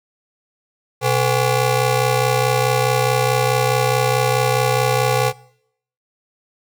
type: ring-modulated tone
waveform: 20% pulse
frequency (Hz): 315.3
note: D#4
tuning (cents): +23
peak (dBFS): -7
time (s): 1.01-5.33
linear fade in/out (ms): 50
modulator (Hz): 190
effects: noise-tail reverb RT60 0.7 s tail -22 dB re dry